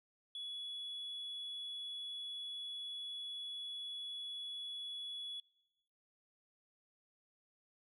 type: tone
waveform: sine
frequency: 3391 Hz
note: G#7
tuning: 35 cents sharp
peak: -40 dBFS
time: 0.35-5.4 s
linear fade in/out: 2 ms
effects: noise-tail reverb RT60 1.0 s tail -24 dB re dry + tanh soft clip ceiling -40 dBFS